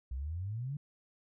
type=exponential sweep; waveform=sine; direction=up; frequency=60.7 to 150 Hz; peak=-35 dBFS; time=0.11-0.77 s; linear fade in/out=5 ms; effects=none